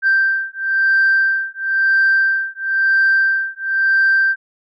sine beating tone pair, 1568 / 1568.99 Hz, G6 / G6, 0 / +1 cents, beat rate 0.99 Hz, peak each -15 dBFS, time 0.02-4.36 s, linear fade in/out 50 ms, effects tanh soft clip ceiling -7 dBFS

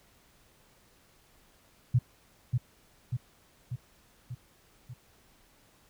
sine tone with echo, 123.47 Hz, B2, in tune, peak -19 dBFS, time 1.94-1.99 s, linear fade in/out 10 ms, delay 590 ms, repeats 5, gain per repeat -4 dB, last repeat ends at 4.94 s, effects pink hiss -63 dBFS RMS until 5.89 s

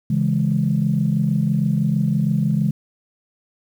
sine chord, C# minor, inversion none, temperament equal, 138.59 / 164.81 / 207.7 Hz, C#3 / E3 / G#3, 0 / 0 / 0 cents, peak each -20 dBFS, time 0.1-2.71 s, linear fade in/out 5 ms, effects tanh soft clip ceiling -7 dBFS + 8-bit

